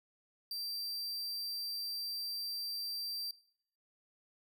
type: tone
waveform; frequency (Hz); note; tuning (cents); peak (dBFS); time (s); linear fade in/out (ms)
45% pulse; 4699; D8; 0; -37; 0.51-3.31; 2
effects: noise-tail reverb RT60 0.6 s tail -19 dB re dry